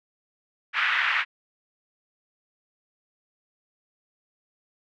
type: band-pass noise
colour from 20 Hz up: pink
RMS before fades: -24 dBFS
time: 0.73-1.25 s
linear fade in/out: 50 ms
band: 1400 to 2500 Hz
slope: 24 dB/octave
effects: none